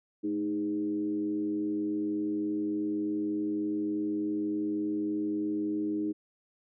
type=tone with frequency modulation; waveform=sine; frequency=311.3 Hz; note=D#4; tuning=1 cent sharp; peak=-28 dBFS; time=0.23-6.13 s; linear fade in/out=20 ms; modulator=96.6 Hz; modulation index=0.61; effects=none